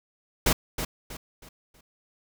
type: noise with echo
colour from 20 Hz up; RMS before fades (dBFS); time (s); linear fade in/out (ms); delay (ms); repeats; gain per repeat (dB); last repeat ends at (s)
pink; -21; 0.46-0.53; 5; 320; 4; -9; 1.81
effects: none